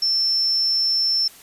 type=tone; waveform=sine; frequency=5360 Hz; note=E8; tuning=28 cents sharp; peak=-17 dBFS; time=0.02-1.28 s; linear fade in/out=5 ms; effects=white hiss -46 dBFS RMS until 1.42 s + resampled to 32000 Hz